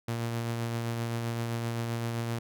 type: tone with tremolo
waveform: sawtooth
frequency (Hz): 116.54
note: A#2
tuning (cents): 0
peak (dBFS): -25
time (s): 0.08-2.39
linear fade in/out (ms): 5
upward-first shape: triangle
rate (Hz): 7.7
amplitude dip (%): 30
effects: none